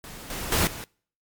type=noise with level steps; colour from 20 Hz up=pink; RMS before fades=-41 / -33 / -22 / -37 dBFS; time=0.04-0.84 s; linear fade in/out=0 ms; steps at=0.3 / 0.52 / 0.67 s; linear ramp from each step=2 ms; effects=noise-tail reverb RT60 0.5 s tail -25 dB re dry + MP3 96 kbps